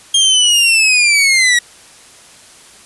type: linear sweep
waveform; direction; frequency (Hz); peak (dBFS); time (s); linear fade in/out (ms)
sawtooth; down; 3232 to 1900; -5; 0.14-1.59; 5
effects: white hiss -41 dBFS RMS until 2.85 s + resampled to 24000 Hz